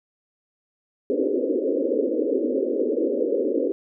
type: band-pass noise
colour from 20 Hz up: white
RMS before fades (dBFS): -23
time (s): 1.1-3.72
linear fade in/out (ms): 0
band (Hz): 250 to 540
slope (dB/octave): 96
effects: none